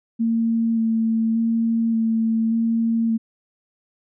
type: tone with vibrato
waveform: sine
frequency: 226.5 Hz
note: A#3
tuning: 50 cents flat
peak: -17 dBFS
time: 0.19-3.18 s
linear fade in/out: 20 ms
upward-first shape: square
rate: 0.86 Hz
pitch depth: 13 cents each way
effects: none